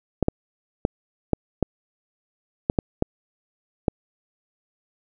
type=clicks; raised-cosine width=2 ms; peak=-5 dBFS; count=9; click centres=0.227 / 0.284 / 0.851 / 1.333 / 1.627 / 2.699 / 2.788 / 3.024 / 3.882 s; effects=none